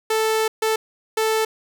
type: tone bursts at uneven times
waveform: sawtooth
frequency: 440 Hz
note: A4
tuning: in tune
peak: -14 dBFS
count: 3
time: 0.1-0.48 / 0.62-0.76 / 1.17-1.45 s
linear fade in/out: 5 ms
effects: none